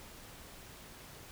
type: silence
effects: pink hiss -52 dBFS RMS until 1.31 s